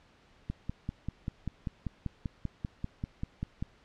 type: click train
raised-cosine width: 5 ms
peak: -21 dBFS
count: 17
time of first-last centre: 0.5-3.625 s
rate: 5.12 Hz
effects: pink hiss -62 dBFS RMS until 3.84 s + low-pass 4000 Hz 12 dB/octave